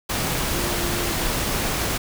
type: tone in noise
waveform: sine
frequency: 349.2 Hz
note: F4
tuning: in tune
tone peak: -30 dBFS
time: 0.54-1.12 s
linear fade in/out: 10 ms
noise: pink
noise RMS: -24 dBFS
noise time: 0.09-1.98 s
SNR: -9 dB
effects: none